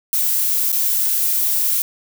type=noise with dropouts; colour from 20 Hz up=violet; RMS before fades=-18 dBFS; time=0.13-1.82 s; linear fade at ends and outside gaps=0 ms; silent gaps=0.718-0.727 s; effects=none